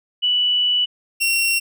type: tone pair in turn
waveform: sine / sawtooth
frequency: 2960 / 2734 Hz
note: F#7 / F7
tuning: 0 / -37 cents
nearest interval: minor second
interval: 137 cents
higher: first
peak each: -15 / -13 dBFS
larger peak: second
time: 0.22-0.86 / 1.2-1.6 s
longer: first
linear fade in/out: 20 ms
effects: none